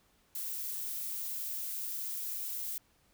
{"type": "noise", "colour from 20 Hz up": "violet", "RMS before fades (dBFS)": -38, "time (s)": [0.35, 2.78], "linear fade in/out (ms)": 2, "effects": ["pink hiss -69 dBFS RMS until 3.13 s"]}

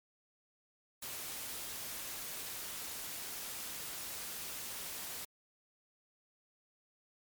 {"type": "noise", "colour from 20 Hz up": "white", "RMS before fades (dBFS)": -43, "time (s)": [1.02, 5.25], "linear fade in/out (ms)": 5, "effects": ["MP3 96 kbps"]}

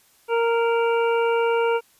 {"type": "harmonic tone", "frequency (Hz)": 464.1, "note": "A#4", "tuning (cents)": -8, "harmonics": [1, 2, 3, 5, 6], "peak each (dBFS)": [-19, -25, -29, -33, -35], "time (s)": [0.28, 1.81], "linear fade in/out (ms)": 50, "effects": ["white hiss -58 dBFS RMS until 1.99 s", "resampled to 32000 Hz"]}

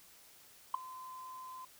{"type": "tone with ADSR envelope", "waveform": "sine", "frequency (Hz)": 1029, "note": "C6", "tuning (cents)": -29, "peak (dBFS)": -23, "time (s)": [0.74, 1.65], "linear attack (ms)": 5, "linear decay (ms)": 5, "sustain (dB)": -22, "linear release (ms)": 4, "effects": ["tanh soft clip ceiling -22 dBFS", "white hiss -60 dBFS RMS until 1.79 s"]}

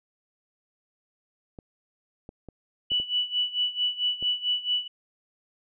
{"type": "clicks", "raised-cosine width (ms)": 2, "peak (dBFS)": -28, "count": 6, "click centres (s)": [1.588, 2.291, 2.487, 2.918, 3, 4.226]}
{"type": "tone with tremolo", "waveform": "sine", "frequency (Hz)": 2960, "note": "F#7", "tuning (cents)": 0, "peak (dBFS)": -21, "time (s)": [2.9, 4.88], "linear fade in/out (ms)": 10, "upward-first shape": "sine", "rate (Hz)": 4.5, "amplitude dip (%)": 85}
{"effects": []}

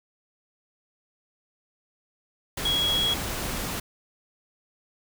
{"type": "tone in noise", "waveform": "sine", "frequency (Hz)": 3320, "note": "G#7", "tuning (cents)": -1, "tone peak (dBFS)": -22, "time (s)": [2.65, 3.14], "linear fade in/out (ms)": 5, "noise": "pink", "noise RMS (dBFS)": -31, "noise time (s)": [2.57, 3.8], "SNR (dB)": 6, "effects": []}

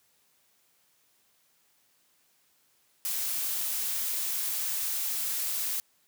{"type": "noise", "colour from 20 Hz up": "blue", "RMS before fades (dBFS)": -31, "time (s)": [3.05, 5.8], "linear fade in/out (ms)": 0, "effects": ["white hiss -68 dBFS RMS until 6.07 s", "high-pass 80 Hz 12 dB/octave"]}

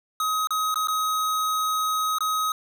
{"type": "tone with dropouts", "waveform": "square", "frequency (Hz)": 1265, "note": "D#6", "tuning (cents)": 28, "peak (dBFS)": -23, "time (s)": [0.2, 2.52], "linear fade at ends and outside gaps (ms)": 2, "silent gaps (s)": [[0.472, 0.506], [0.743, 0.757], [0.873, 0.883], [2.185, 2.206]], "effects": []}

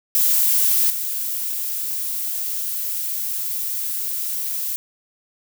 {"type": "noise with level steps", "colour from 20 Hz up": "violet", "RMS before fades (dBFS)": [-17, -25], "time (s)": [0.15, 4.76], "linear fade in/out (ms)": 0, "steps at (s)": 0.9, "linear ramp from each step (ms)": 2, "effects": []}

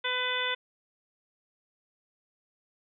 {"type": "harmonic tone", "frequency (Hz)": 501, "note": "B4", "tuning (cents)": 25, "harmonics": [1, 2, 3, 4, 5, 6, 7], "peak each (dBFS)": [-37, -36, -34, -34, -38, -38, -33], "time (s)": [0.04, 0.55], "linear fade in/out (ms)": 10, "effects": []}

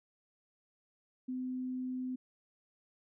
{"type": "tone", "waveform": "sine", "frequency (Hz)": 255.1, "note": "C4", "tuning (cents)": -44, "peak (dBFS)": -35, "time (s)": [1.28, 2.16], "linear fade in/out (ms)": 10, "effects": []}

